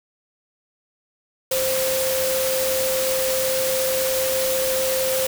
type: tone in noise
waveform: sine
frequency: 523.3 Hz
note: C5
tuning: in tune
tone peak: -21 dBFS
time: 1.51-5.27 s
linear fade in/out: 5 ms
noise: white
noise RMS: -25 dBFS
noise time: 1.51-5.27 s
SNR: +1 dB
effects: none